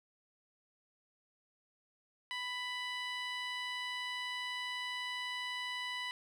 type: tone with band-pass filter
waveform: 15% pulse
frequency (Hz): 992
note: B5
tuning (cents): +7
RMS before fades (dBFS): -40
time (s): 2.31-6.11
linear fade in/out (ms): 0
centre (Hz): 2300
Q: 0.74
effects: none